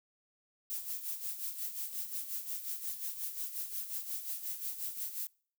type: noise with tremolo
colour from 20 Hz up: violet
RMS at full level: -37 dBFS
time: 0.7-5.27 s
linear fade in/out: 0 ms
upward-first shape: sine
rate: 5.6 Hz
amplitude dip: 65%
effects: noise-tail reverb RT60 0.5 s tail -26 dB re dry